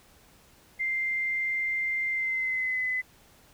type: tone with pitch glide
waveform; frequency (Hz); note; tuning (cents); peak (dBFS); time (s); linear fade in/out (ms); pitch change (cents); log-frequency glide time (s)
sine; 2093 to 2018; C7 to B6; 0 to +37; -26; 0.79-3.02; 20; -63; 2.09-2.86
effects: pink hiss -58 dBFS RMS until 3.53 s